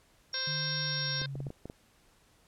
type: tone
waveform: sine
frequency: 5550 Hz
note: F8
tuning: 12 cents flat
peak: -34 dBFS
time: 0.33-1.22 s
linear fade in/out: 5 ms
type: harmonic tone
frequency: 523.3 Hz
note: C5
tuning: in tune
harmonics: 1 / 2 / 3 / 4 / 5 / 6 / 7 / 8 / 9 / 10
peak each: -46 / -48 / -38 / -48 / -50 / -50 / -39 / -43 / -45 / -49 dBFS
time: 0.34-1.26 s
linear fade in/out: 2 ms
type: tone with pitch glide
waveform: sine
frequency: 150.8 to 137.49 Hz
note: D3 to C#3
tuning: +46 to -14 cents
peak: -36 dBFS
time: 0.47-1.49 s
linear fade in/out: 5 ms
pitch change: -160 cents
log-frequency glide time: 0.83-1.31 s
type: clicks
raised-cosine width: 2 ms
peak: -28 dBFS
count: 7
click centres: 1.217 / 1.355 / 1.404 / 1.468 / 1.504 / 1.656 / 1.699 s
effects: pink hiss -65 dBFS RMS until 2.47 s + low-pass 12000 Hz 12 dB/octave